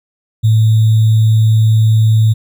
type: tone with sample-and-hold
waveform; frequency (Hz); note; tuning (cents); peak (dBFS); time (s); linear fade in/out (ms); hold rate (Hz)
sine; 110; A2; 0; -6; 0.43-2.34; 20; 3675
effects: none